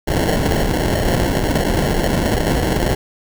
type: noise with sample-and-hold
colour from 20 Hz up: pink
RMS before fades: -17 dBFS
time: 0.07-2.95 s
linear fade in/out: 10 ms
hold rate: 1225 Hz
effects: none